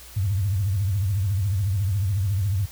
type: tone with vibrato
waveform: sine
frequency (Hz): 98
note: G2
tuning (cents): 0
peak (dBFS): -20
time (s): 0.16-2.66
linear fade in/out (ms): 10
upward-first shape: triangle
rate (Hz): 14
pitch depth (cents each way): 200
effects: added 60 Hz sine -46 dBFS peak until 2.71 s + white hiss -45 dBFS RMS until 2.71 s